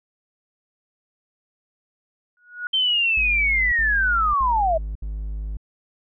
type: tone with exponential growth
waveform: sine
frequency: 1455 Hz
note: F#6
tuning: 29 cents flat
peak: -22 dBFS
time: 2.37-2.67 s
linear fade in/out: 1 ms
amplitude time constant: 64 ms
type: linear sweep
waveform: sine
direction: down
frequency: 3136 to 619 Hz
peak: -17 dBFS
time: 2.73-4.78 s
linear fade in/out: 10 ms
type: tone bursts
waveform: triangle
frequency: 51.91 Hz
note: G#1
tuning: in tune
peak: -24 dBFS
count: 4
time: 3.17-5.571 s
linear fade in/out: 5 ms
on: 550 ms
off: 67 ms
effects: none